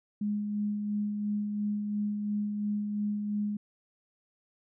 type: tone with tremolo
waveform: sine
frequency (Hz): 207.7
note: G#3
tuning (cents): 0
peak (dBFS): -27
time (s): 0.21-3.57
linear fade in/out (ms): 5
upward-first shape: sine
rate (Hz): 2.9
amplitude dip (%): 35
effects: none